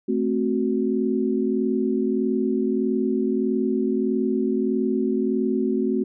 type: chord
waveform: sine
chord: F# diminished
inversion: first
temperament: equal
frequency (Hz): 220 / 261.6 / 370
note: A3 / C4 / F#4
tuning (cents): 0 / 0 / 0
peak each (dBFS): -24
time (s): 0.08-6.04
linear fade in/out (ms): 10
effects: none